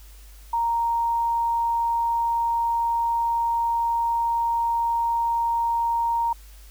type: tone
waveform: sine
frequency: 931 Hz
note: A#5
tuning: 2 cents flat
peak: -20 dBFS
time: 0.53-6.33 s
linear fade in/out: 5 ms
effects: added 50 Hz sine -43 dBFS peak until 6.7 s + white hiss -53 dBFS RMS until 6.7 s